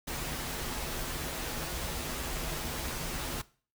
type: noise with comb filter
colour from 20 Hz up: pink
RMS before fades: -36 dBFS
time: 0.07-3.42 s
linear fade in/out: 10 ms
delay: 10 ms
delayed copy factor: -0.55
effects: noise-tail reverb RT60 0.4 s tail -19 dB re dry